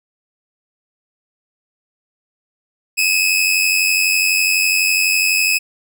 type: tone pair together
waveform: sawtooth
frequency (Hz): 2508 / 2600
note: D#7 / E7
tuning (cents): +13 / -24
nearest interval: minor second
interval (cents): 63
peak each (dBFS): -13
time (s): 2.97-5.59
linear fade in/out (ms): 20
effects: none